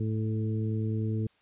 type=harmonic tone with a mistuned harmonic; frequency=109.6 Hz; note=A2; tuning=6 cents flat; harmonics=1 / 2 / 3 / 4; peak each=-28 / -34 / -38 / -40 dBFS; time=0-1.27 s; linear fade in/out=5 ms; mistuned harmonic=1; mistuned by=-18 cents; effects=white hiss -66 dBFS RMS until 1.41 s + resampled to 8000 Hz